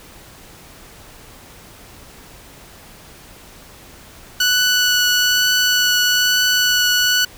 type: tone with vibrato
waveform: 15% pulse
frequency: 1480 Hz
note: F#6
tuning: in tune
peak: -7 dBFS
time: 4.4-7.25 s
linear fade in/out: 5 ms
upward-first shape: triangle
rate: 1.1 Hz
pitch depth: 10 cents each way
effects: pink hiss -42 dBFS RMS until 7.37 s